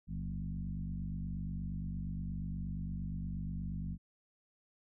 sine tone with frequency modulation, 116.54 Hz, A#2, in tune, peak -36 dBFS, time 0.07-3.98 s, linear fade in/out 50 ms, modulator 48.5 Hz, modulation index 1.9, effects none

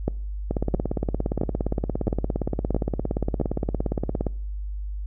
two click trains, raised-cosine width 2 ms, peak -9 / -11 dBFS, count 6 / 66, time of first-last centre 0.08-3.413 / 0.51-4.267 s, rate 1.5 / 17.3 Hz, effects noise-tail reverb RT60 0.6 s tail -25 dB re dry + added 50 Hz sine -28 dBFS peak until 5.06 s

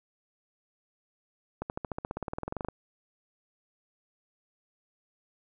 accelerating click train, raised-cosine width 1 ms, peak -19 dBFS, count 20, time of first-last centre 1.62-2.686 s, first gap 79 ms, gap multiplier 0.96, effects none

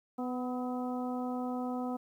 harmonic tone with a mistuned harmonic, 249.7 Hz, B3, 19 cents sharp, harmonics 1 / 2 / 3 / 4 / 5, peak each -34 / -41 / -40 / -47 / -47 dBFS, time 0.18-1.97 s, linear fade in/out 10 ms, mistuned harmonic 5, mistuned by +32 cents, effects 11-bit

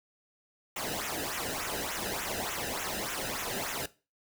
pink noise with flanger, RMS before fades -35 dBFS, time 0.76-3.86 s, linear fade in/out 5 ms, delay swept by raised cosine 0.21 to 0.92 ms, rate 3.4 Hz, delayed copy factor -0.8, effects noise-tail reverb RT60 0.3 s tail -18 dB re dry

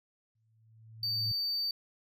sine tone with exponential growth, 111.3 Hz, A2, 20 cents sharp, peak -33 dBFS, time 0.35-1.32 s, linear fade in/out 5 ms, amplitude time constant 210 ms
triangle tone, 4601 Hz, D8, 36 cents flat, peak -29 dBFS, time 1.03-1.71 s, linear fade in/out 2 ms
effects none

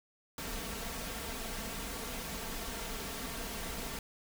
pink noise with comb filter, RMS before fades -40 dBFS, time 0.38-3.99 s, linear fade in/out 2 ms, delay 4.4 ms, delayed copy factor +0.55, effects none

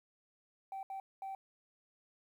sine tone bursts at uneven times, 775 Hz, G5, 20 cents flat, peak -38 dBFS, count 3, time 0.72-0.83 / 0.9-1 / 1.22-1.35 s, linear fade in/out 2 ms, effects tanh soft clip ceiling -38 dBFS + 12-bit

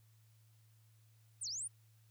sine linear two-way sweep, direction down then up, 9710 to 4105 to 9710 Hz, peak -39 dBFS, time 1.41-1.68 s, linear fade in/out 10 ms, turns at 1.48 s, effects added 110 Hz sine -64 dBFS peak until 2.1 s + white hiss -75 dBFS RMS until 2.1 s

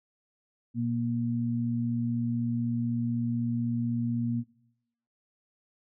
sine tone pair together, 120 / 236 Hz, B2 / A#3, -49 / +22 cents, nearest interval octave, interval 1171 cents, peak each -31 / -28 dBFS, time 0.74-4.44 s, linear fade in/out 50 ms, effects noise-tail reverb RT60 0.8 s tail -20 dB re dry

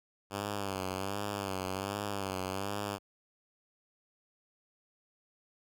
5% pulse tone with vibrato, 98 Hz, G2, in tune, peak -23 dBFS, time 0.3-2.99 s, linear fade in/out 50 ms, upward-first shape sine, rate 1.3 Hz, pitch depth 81 cents each way, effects none

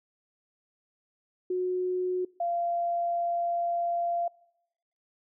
sine tone pair in turn, 365.3 / 689.6 Hz, F#4 / F5, -22 / -22 cents, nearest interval major seventh, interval 1100 cents, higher second, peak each -26 dBFS, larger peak neither, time 1.5-2.25 / 2.4-4.28 s, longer second, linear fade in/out 5 ms, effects noise-tail reverb RT60 0.9 s tail -24 dB re dry

